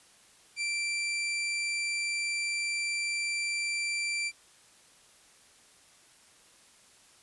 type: tone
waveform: sawtooth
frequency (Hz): 2349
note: D7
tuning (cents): 0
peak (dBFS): -26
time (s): 0.56-4.32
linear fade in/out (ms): 50
effects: white hiss -59 dBFS RMS until 7.22 s + resampled to 24000 Hz